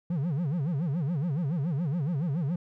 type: tone with vibrato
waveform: triangle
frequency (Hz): 155.56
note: D#3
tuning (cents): 0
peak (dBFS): -24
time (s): 0.1-2.56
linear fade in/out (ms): 5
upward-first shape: sine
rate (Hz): 7.1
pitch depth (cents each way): 270
effects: none